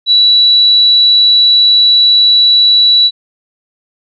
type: tone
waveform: sine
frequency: 3934 Hz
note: B7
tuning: 7 cents flat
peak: -4 dBFS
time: 0.06-3.11 s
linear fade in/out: 50 ms
effects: none